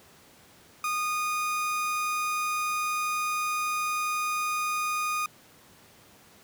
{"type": "tone", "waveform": "30% pulse", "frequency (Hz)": 1231, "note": "D#6", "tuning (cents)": -19, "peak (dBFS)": -24, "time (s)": [0.84, 5.26], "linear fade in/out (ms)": 2, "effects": ["pink hiss -55 dBFS RMS until 6.43 s", "high-pass 100 Hz 12 dB/octave"]}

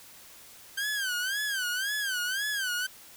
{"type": "tone with vibrato", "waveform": "sawtooth", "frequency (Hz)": 1568, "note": "G6", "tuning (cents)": 0, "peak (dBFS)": -25, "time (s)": [0.77, 2.87], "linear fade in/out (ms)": 10, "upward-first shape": "sine", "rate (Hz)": 1.9, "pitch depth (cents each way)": 150, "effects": ["white hiss -51 dBFS RMS until 3.16 s"]}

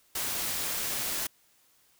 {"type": "noise", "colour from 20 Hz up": "white", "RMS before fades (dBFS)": -32, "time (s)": [0.15, 1.27], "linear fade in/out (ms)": 5, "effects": ["white hiss -65 dBFS RMS until 1.99 s"]}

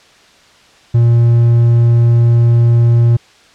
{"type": "tone", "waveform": "triangle", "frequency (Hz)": 117.8, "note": "A#2", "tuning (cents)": 19, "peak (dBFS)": -4, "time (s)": [0.94, 3.17], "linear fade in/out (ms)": 10, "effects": ["white hiss -45 dBFS RMS until 3.54 s", "low-pass 5000 Hz 12 dB/octave"]}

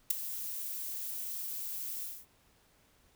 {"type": "noise with ADSR envelope", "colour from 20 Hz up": "violet", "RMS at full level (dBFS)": -23, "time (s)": [0.1, 2.26], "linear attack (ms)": 8, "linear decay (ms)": 7, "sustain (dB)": -16, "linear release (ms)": 240, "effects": ["pink hiss -67 dBFS RMS until 3.15 s"]}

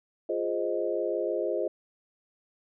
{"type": "chord", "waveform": "sine", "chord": "F minor seventh", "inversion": "none", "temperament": "equal", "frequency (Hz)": [349.2, 415.3, 523.3, 622.3], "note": ["F4", "Ab4", "C5", "Eb5"], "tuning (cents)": [0, 0, 0, 0], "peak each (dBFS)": -32, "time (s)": [0.29, 1.68], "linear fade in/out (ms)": 5, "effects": []}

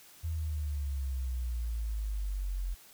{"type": "exponential sweep", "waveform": "sine", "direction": "down", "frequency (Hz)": [82.41, 43.65], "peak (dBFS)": -31, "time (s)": [0.23, 2.75], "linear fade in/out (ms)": 20, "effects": ["white hiss -56 dBFS RMS until 2.93 s"]}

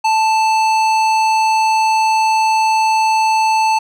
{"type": "tone with hard clipping", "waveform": "sine", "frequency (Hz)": 880, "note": "A5", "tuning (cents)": 0, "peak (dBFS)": -13, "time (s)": [0.04, 3.79], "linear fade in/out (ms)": 10, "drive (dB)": 14, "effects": []}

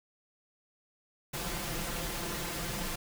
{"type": "noise with comb filter", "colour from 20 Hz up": "pink", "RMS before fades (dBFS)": -36, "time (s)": [1.33, 2.96], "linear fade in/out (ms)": 10, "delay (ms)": 5.8, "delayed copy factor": 0.65, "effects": []}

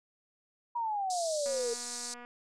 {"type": "exponential sweep", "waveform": "sine", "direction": "down", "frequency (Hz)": [968, 457.8], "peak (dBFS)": -30, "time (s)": [0.75, 1.74], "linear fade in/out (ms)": 10}
{"type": "band-pass noise", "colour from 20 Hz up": "white", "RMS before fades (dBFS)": -40, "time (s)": [1.1, 2.14], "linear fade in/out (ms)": 2, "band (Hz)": [4100, 8800], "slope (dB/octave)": 48}
{"type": "click train", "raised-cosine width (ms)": 0.5, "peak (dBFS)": -34, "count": 192, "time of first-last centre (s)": [1.46, 2.249], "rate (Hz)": 242}
{"effects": []}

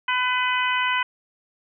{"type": "harmonic tone", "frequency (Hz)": 502, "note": "B4", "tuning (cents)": 28, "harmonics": [2, 3, 4, 5, 6], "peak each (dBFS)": [-24, -26, -27, -28, -29], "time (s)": [0.08, 1.03], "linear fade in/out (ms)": 5, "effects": []}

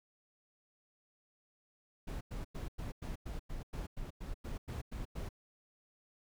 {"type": "noise bursts", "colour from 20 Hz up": "brown", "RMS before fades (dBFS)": -41, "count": 14, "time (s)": [2.07, 5.291], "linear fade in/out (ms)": 10, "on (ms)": 140, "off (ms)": 97, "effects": []}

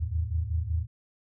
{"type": "tone cluster", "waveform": "sine", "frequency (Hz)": [77.8, 83.1, 108.5], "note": ["D#2", "E2", "A2"], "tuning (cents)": [0, 15, -24], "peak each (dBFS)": [-29, -30, -34], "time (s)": [0, 0.87], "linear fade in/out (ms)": 20, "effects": []}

